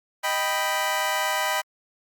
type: chord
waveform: 20% pulse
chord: Eb augmented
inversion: none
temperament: equal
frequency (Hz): 622.3 / 784 / 987.8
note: Eb5 / G5 / B5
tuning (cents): 0 / 0 / 0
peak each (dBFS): -24 / -23 / -21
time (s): 0.23-1.62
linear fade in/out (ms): 20
effects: Opus 48 kbps